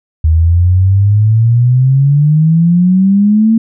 sine exponential sweep, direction up, 77.78 to 228 Hz, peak -5 dBFS, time 0.24-3.58 s, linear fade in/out 5 ms, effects none

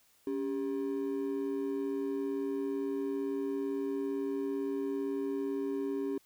triangle ring-modulated tone, 338.4 Hz, E4, 45 cents sharp, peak -26 dBFS, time 0.27-6.18 s, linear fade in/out 2 ms, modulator 58.9 Hz, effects tanh soft clip ceiling -22 dBFS + white hiss -67 dBFS RMS until 6.25 s

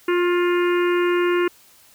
harmonic tone with a mistuned harmonic, 351.9 Hz, F4, 13 cents sharp, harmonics 1 / 3 / 4 / 5 / 6 / 7 / 8, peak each -17 / -27 / -29 / -31 / -33 / -34 / -35 dBFS, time 0.08-1.48 s, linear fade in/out 5 ms, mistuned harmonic 3, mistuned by +21 cents, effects white hiss -52 dBFS RMS until 1.94 s

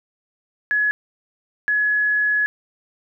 sine tone bursts at uneven times, 1692 Hz, G#6, 32 cents sharp, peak -16 dBFS, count 2, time 0.71-0.91 / 1.68-2.46 s, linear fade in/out 0 ms, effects none

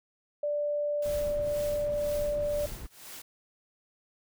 sine tone, 587.3 Hz, D5, in tune, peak -27 dBFS, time 0.43-2.66 s, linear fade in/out 5 ms
white noise with tremolo, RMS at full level -43 dBFS, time 1.02-3.22 s, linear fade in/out 5 ms, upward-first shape triangle, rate 2 Hz, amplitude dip 95%
brown noise, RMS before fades -40 dBFS, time 1.05-2.87 s, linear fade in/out 10 ms
effects none

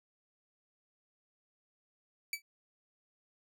sawtooth tone with exponential decay, 2300 Hz, D7, 37 cents flat, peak -27 dBFS, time 2.33-2.42 s, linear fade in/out 2 ms, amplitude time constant 18 ms, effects none

